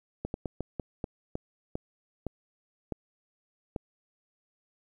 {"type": "slowing click train", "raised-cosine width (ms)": 2, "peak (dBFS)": -19, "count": 11, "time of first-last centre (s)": [0.25, 3.762], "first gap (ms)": 91, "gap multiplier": 1.28, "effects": ["10-bit"]}